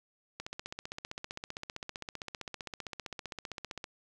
click train, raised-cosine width 0.2 ms, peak -22 dBFS, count 54, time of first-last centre 0.4-3.842 s, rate 15.4 Hz, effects none

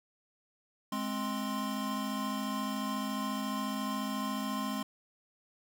square tone cluster, 209.2 / 263.4 / 1049 Hz, G#3 / C4 / C6, +13 / +12 / +4 cents, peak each -37 / -38 / -39 dBFS, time 0.92-4.83 s, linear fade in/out 5 ms, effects none

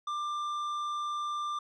sine tone with tanh clipping, 1188 Hz, D6, 20 cents sharp, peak -33 dBFS, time 0.07-1.59 s, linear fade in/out 5 ms, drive 9 dB, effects none

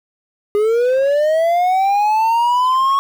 triangle linear sweep, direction up, 407.9 to 1108.7 Hz, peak -10 dBFS, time 0.55-2.99 s, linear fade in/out 0 ms, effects 7-bit

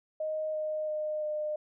sine tone with pitch steps, 622.3 / 616.9 / 611.6 / 606.3 Hz, D#5 / D#5 / D#5 / D#5, 0 / -15 / -30 / -45 cents, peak -30 dBFS, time 0.2-1.56 s, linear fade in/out 5 ms, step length 340 ms, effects none

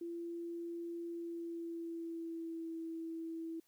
sine tone with pitch glide, 340 to 327.8 Hz, F4 to E4, -46 to -10 cents, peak -40 dBFS, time 0.01-3.6 s, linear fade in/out 5 ms, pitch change -64 cents, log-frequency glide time 1.06-2.76 s, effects white hiss -75 dBFS RMS until 3.67 s

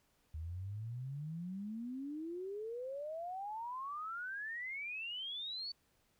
sine exponential sweep, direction up, 76.2 to 4548 Hz, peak -40 dBFS, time 0.34-5.72 s, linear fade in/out 5 ms, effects pink hiss -75 dBFS RMS until 6.19 s

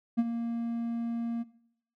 triangle tone with ADSR envelope, 232.9 Hz, A#3, 1 cent flat, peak -18 dBFS, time 0.17-1.44 s, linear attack 22 ms, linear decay 40 ms, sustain -10 dB, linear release 25 ms, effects noise-tail reverb RT60 0.7 s tail -19 dB re dry

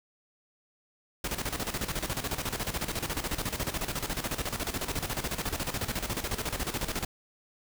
pink noise with tremolo, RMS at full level -31 dBFS, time 1.24-7.05 s, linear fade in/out 5 ms, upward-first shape square, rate 14 Hz, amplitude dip 70%, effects none

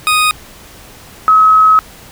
20% pulse / sine tone pair in turn, 1244.5 / 1280.2 Hz, D#6 / D#6, 0 / +49 cents, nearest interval unison, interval 49 cents, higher second, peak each -4 dBFS, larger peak neither, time 0.07-0.31 / 1.28-1.79 s, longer second, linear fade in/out 0 ms, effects pink hiss -37 dBFS RMS until 2.11 s

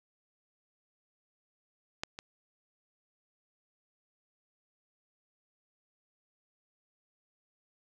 clicks, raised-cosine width 0.2 ms, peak -16 / -24 dBFS, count 2, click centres 2.035 / 2.189 s, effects none

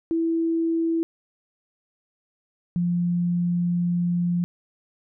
sine tone pair in turn, 329.6 / 174.6 Hz, E4 / F3, 0 / 0 cents, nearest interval major seventh, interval 1100 cents, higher first, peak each -20 dBFS, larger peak neither, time 0.11-1.03 / 2.76-4.44 s, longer second, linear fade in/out 0 ms, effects none

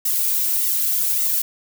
violet noise with flanger, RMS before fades -20 dBFS, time 0.05-1.42 s, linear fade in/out 5 ms, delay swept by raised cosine 1.2 to 2.7 ms, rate 1.7 Hz, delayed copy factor -0.8, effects none

